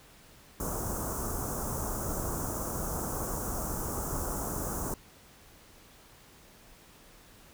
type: band-stop noise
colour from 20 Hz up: pink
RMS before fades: -34 dBFS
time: 0.6-4.94 s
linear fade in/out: 2 ms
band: 1400 to 6000 Hz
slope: 48 dB/octave
effects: pink hiss -56 dBFS RMS until 7.53 s